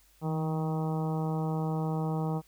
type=harmonic tone with a mistuned harmonic; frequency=157.4 Hz; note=D#3; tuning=20 cents sharp; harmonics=1 / 2 / 3 / 4 / 5 / 6 / 7 / 8; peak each=-29 / -38 / -38 / -44 / -39 / -44 / -47 / -49 dBFS; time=0.21-2.42 s; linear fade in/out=50 ms; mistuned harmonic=1; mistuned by=+32 cents; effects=added 50 Hz sine -64 dBFS peak until 2.47 s + white hiss -64 dBFS RMS until 2.47 s